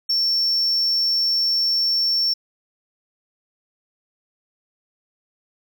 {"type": "tone", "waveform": "triangle", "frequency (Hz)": 5440, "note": "F8", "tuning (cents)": -46, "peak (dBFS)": -16, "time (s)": [0.09, 2.34], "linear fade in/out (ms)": 10, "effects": []}